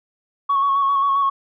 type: tone with vibrato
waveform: sine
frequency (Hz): 1108.7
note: C#6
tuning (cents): 0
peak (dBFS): -14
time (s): 0.49-1.3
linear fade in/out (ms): 10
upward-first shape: square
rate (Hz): 7.5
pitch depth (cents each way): 23
effects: tanh soft clip ceiling -11 dBFS